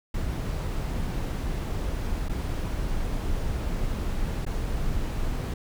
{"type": "noise with dropouts", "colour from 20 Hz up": "brown", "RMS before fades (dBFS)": -28, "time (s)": [0.14, 5.54], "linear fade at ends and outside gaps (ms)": 5, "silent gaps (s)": [[2.286, 2.294], [4.452, 4.464]], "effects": []}